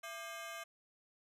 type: ring-modulated tone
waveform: 20% pulse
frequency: 932.3 Hz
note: A#5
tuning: in tune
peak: -36 dBFS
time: 0.03-0.64 s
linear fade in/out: 10 ms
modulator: 263 Hz
effects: resampled to 32000 Hz